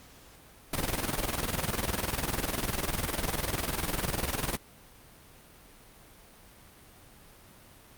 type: noise with tremolo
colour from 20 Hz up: pink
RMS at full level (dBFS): -29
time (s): 0.73-4.57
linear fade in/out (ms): 5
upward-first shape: square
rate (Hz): 20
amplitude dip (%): 65
effects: pink hiss -54 dBFS RMS until 7.97 s + Opus 48 kbps